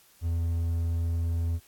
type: tone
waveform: triangle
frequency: 83.8 Hz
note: E2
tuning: 29 cents sharp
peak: -23 dBFS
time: 0.21-1.6 s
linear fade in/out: 50 ms
effects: white hiss -59 dBFS RMS until 1.67 s + AAC 64 kbps